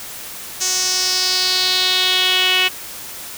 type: tone with band-pass filter sweep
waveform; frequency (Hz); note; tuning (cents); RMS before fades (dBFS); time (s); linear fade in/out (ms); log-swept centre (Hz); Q
sawtooth; 370; F#4; 0; -17; 0.6-2.69; 20; 6400 to 2800; 3.9
effects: white hiss -32 dBFS RMS until 3.37 s